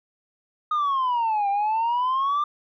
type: exponential two-way sweep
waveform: sine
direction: down then up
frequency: 1244.5 to 790 to 1197 Hz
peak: -18 dBFS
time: 0.71-2.44 s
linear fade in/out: 5 ms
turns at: 1.49 s
effects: tanh soft clip ceiling -19 dBFS